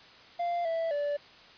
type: tone with pitch steps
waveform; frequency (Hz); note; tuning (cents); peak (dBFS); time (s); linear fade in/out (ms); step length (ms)
triangle; 694 / 659 / 580; F5 / E5 / D5; -11 / -1 / -22; -26; 0.39-1.17; 10; 260
effects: white hiss -53 dBFS RMS until 1.57 s + resampled to 11025 Hz